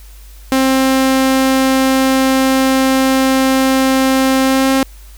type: tone with pitch glide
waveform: sawtooth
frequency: 264.6 to 267.2 Hz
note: C4 to C4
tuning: +20 to +36 cents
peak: -6 dBFS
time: 0.52-4.83 s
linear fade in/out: 0 ms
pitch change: +16 cents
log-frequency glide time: 4.42-4.71 s
effects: added 50 Hz sine -34 dBFS peak until 5.17 s + white hiss -45 dBFS RMS until 5.17 s